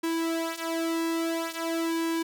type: tone with flanger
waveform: sawtooth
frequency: 329.6 Hz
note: E4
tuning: in tune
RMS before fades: -29 dBFS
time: 0.03-2.23 s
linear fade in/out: 10 ms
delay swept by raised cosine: 1.4 to 4.4 ms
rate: 0.49 Hz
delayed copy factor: -0.8
effects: none